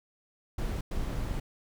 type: noise bursts at uneven times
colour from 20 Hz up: brown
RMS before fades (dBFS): -32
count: 2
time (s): 0.58-0.81 / 0.91-1.4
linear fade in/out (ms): 5
effects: none